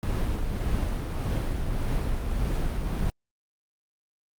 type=noise with tremolo; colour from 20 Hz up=brown; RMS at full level=-25 dBFS; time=0.03-3.1 s; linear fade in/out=0 ms; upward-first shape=triangle; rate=1.7 Hz; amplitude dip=40%; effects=Opus 48 kbps